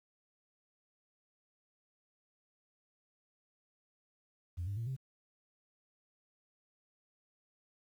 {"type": "tone with pitch steps", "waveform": "sine", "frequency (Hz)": [87.31, 100.29, 115.21, 132.34], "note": ["F2", "G2", "A#2", "C3"], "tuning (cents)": [0, 40, -20, 20], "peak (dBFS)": -34, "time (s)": [4.57, 4.966], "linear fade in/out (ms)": 20, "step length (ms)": 99, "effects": ["tanh soft clip ceiling -32 dBFS", "11-bit"]}